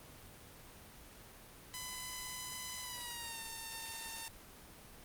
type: tone with pitch glide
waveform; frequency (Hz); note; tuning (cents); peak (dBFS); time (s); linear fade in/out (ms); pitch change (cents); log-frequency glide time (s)
5% pulse; 1006 to 906.7; B5 to A#5; +32 to -48; -30; 1.74-4.28; 0; -180; 2.81-3.4
effects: pink hiss -55 dBFS RMS until 5.04 s + Opus 24 kbps